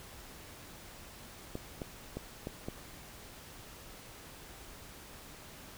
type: clicks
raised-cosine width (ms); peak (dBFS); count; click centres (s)
2; -24; 5; 1.554 / 1.818 / 2.17 / 2.471 / 2.685
effects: pink hiss -51 dBFS RMS until 5.77 s